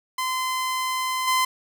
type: tone with level steps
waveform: sawtooth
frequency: 1030 Hz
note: C6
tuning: 28 cents flat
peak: -20 / -15 dBFS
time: 0.18-1.45 s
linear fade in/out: 5 ms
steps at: 1.27 s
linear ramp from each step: 10 ms
effects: none